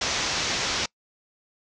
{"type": "low-pass noise", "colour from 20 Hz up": "white", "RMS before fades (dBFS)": -27, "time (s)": [0.01, 0.86], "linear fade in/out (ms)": 5, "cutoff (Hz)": 6400, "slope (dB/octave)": 48, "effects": ["noise-tail reverb RT60 0.1 s tail -25 dB re dry"]}